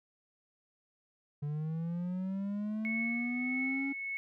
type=linear sweep; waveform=triangle; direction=up; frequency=144.2 to 277.2 Hz; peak=-31 dBFS; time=1.42-3.93 s; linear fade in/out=10 ms
type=tone with tremolo; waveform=sine; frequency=2201 Hz; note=C#7; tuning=13 cents flat; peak=-32 dBFS; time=2.85-4.17 s; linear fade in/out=0 ms; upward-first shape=triangle; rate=1.6 Hz; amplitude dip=50%
effects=none